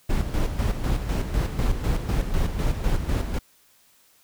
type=noise with tremolo; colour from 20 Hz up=brown; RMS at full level=-22 dBFS; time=0.09-3.39 s; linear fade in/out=10 ms; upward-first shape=square; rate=4 Hz; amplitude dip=55%; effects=white hiss -59 dBFS RMS until 4.23 s